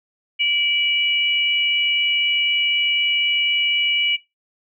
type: tone pair together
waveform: sine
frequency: 2318 / 2926 Hz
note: D7 / F#7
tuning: -23 / -20 cents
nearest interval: major third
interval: 403 cents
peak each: -19 dBFS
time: 0.39-4.17 s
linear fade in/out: 20 ms
effects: noise-tail reverb RT60 0.2 s tail -19 dB re dry